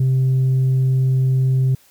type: tone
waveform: sine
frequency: 130.9 Hz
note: C3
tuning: 1 cent sharp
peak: -11 dBFS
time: 0-1.75 s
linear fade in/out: 5 ms
effects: tanh soft clip ceiling -12 dBFS + white hiss -53 dBFS RMS until 1.9 s